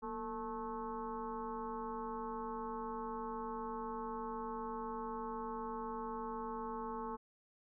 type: tone with frequency modulation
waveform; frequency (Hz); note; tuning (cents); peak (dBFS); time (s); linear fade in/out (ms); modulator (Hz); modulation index
sine; 663; E5; +10; -39; 0.02-7.17; 20; 213; 2.4
effects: none